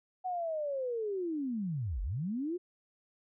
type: linear two-way sweep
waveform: sine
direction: down then up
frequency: 750 to 41.2 to 369.6 Hz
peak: -32 dBFS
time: 0.24-2.58 s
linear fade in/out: 20 ms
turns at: 2.02 s
effects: none